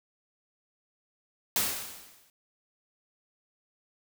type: noise with exponential decay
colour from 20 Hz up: white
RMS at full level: -25 dBFS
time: 1.56-2.3 s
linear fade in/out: 1 ms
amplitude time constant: 160 ms
effects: none